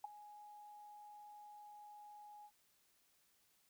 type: tone with ADSR envelope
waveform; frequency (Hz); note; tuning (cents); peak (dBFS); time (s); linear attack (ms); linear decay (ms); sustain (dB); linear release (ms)
sine; 833; G#5; +5; -38; 0.04-2.51; 4; 14; -16; 61
effects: white hiss -75 dBFS RMS until 3.69 s